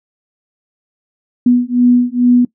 sine beating tone pair, 244.1 / 246.4 Hz, B3 / B3, -20 / -4 cents, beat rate 2.3 Hz, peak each -11 dBFS, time 1.46-2.45 s, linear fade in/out 5 ms, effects noise-tail reverb RT60 0.1 s tail -20 dB re dry

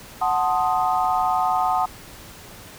sine chord, F# diminished seventh, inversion none, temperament equal, 740 / 880 / 1046.5 / 1244.5 Hz, F#5 / A5 / C6 / Eb6, 0 / 0 / 0 / 0 cents, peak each -21 / -24 / -27 / -25 dBFS, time 0.21-1.86 s, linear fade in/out 10 ms, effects pink hiss -42 dBFS RMS until 2.78 s

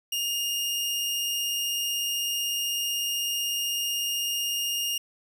sawtooth tone, 2834 Hz, F7, 25 cents sharp, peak -23 dBFS, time 0.12-4.98 s, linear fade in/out 5 ms, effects none

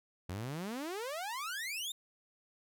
sawtooth exponential sweep, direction up, 84.9 to 3729 Hz, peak -34 dBFS, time 0.29-1.92 s, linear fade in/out 5 ms, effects none

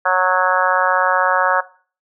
harmonic tone, 184.1 Hz, F#3, 8 cents flat, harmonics 3 / 4 / 5 / 6 / 7 / 8 / 9, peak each -21 / -21 / -21 / -21 / -21 / -21 / -21 dBFS, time 0.05-1.61 s, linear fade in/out 10 ms, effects noise-tail reverb RT60 0.4 s tail -17 dB re dry

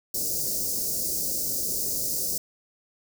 white band-stop noise, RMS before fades -28 dBFS, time 0.14-2.38 s, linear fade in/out 5 ms, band 600 to 4800 Hz, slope 48 dB/octave, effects none

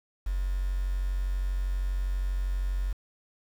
triangle tone, 46.25 Hz, F#1, in tune, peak -22 dBFS, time 0.26-2.93 s, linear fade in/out 10 ms, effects tanh soft clip ceiling -24 dBFS + 8-bit

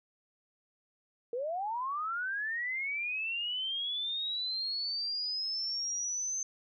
sine linear sweep, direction up, 457.2 to 6272 Hz, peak -32 dBFS, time 1.33-6.43 s, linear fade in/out 2 ms, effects none

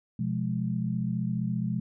sine chord, F diminished, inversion second, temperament just, 125.72 / 174.61 / 209.5 Hz, Cb3 / F3 / Ab3, +31 / 0 / +15 cents, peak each -31 dBFS, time 0.19-1.8 s, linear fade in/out 5 ms, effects none

